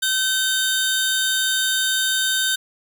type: tone pair together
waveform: sawtooth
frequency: 1537 / 3666 Hz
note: G6 / A#7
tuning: -35 / -30 cents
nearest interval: octave + minor third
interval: 1505 cents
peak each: -18 dBFS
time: 0.02-2.56 s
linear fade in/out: 10 ms
effects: none